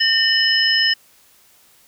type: tone cluster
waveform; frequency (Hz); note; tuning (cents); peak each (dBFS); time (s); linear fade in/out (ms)
sine; 1818 / 2976 / 5150; A#6 / F#7 / E8; -44 / +9 / -41; -18; 0-0.94; 10
effects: white hiss -53 dBFS RMS until 1.87 s